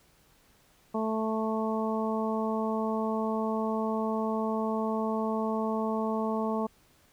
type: harmonic tone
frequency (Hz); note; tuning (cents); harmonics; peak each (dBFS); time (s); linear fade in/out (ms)
220; A3; 0; 1 / 2 / 3 / 4 / 5; -30 / -33 / -35 / -36 / -37; 0.94-6.67; 10
effects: pink hiss -63 dBFS RMS until 7.12 s